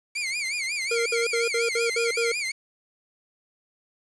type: tone with vibrato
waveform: sawtooth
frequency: 2251 Hz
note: C#7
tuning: 26 cents sharp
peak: -23 dBFS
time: 0.15-2.52 s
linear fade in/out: 10 ms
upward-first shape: sine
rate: 5.5 Hz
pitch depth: 150 cents each way
type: tone bursts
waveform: square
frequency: 465.4 Hz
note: A#4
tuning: 3 cents flat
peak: -24 dBFS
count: 7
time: 0.91-2.32 s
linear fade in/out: 5 ms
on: 150 ms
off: 60 ms
effects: resampled to 22050 Hz + 8-bit